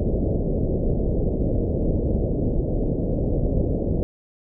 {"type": "low-pass noise", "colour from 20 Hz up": "pink", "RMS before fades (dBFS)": -22, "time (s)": [0, 4.03], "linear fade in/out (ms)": 0, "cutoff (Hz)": 590, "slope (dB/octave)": 48, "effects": []}